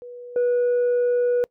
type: tone with level steps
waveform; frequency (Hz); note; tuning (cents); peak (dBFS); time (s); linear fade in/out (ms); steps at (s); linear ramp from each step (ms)
sine; 487.6; B4; -22; -35 / -15; 0.02-1.44; 0; 0.36; 2
effects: noise-tail reverb RT60 0.1 s tail -26 dB re dry + tanh soft clip ceiling -16 dBFS